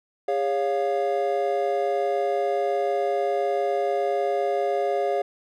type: tone cluster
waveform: triangle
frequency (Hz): 407.2 / 557 / 701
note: G#4 / C#5 / F5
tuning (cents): -34 / +8 / +6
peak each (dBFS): -24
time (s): 0.28-5.22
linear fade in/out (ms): 5
effects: none